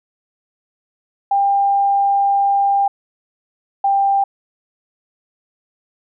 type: tone pair in turn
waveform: sine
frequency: 797 / 791.5 Hz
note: G5 / G5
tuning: +28 / +17 cents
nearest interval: unison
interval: 11 cents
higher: first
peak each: -12 dBFS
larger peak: neither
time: 1.31-2.88 / 3.84-4.24 s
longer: first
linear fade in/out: 5 ms
effects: none